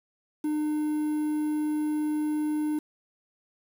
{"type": "tone with quantisation", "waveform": "triangle", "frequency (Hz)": 302.9, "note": "D#4", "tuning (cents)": -46, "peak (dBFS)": -23, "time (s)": [0.44, 2.79], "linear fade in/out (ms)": 5, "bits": 8, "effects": []}